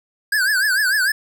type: tone with vibrato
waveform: square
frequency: 1600 Hz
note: G6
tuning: 35 cents sharp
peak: -16 dBFS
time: 0.32-1.12 s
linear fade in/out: 5 ms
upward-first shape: triangle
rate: 6.7 Hz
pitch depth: 170 cents each way
effects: none